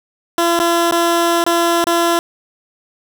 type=tone with dropouts; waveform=15% pulse; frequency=340 Hz; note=F4; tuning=46 cents flat; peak=-6 dBFS; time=0.38-2.19 s; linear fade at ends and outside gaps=1 ms; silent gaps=0.592-0.6 / 0.912-0.922 / 1.44-1.464 / 1.842-1.869 s; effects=none